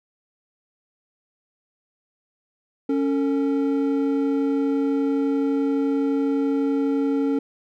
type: tone pair together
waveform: triangle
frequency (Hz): 277.2 / 451.4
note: C#4 / A4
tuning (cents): 0 / +44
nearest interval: minor sixth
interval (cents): 844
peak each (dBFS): -18 / -24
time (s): 2.89-7.39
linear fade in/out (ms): 5
effects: none